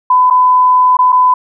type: tone with dropouts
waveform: sine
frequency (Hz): 1005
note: B5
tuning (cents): +30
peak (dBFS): -5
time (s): 0.1-1.34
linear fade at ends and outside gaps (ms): 5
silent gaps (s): 0.301-0.307 / 0.97-0.989 / 1.122-1.126
effects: none